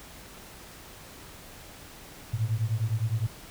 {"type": "beating tone pair", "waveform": "sine", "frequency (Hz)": [106.2, 116], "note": ["G#2", "A#2"], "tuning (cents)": [39, -8], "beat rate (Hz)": 9.8, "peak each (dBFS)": -28, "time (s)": [2.33, 3.27], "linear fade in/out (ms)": 10, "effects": ["pink hiss -47 dBFS RMS until 3.5 s"]}